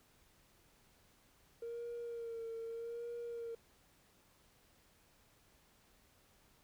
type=tone with vibrato; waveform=triangle; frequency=464.2 Hz; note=A#4; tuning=7 cents flat; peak=-38 dBFS; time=1.62-3.55 s; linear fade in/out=5 ms; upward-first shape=sine; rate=0.82 Hz; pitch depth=34 cents each way; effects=tanh soft clip ceiling -38 dBFS + pink hiss -69 dBFS RMS until 6.63 s